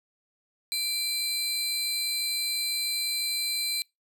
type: tone pair together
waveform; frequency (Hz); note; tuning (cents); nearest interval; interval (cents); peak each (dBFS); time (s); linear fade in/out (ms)
sawtooth; 2356 / 4073; D7 / C8; +5 / -47; major sixth; 948; -32 / -25; 0.72-3.82; 0
effects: noise-tail reverb RT60 0.2 s tail -26 dB re dry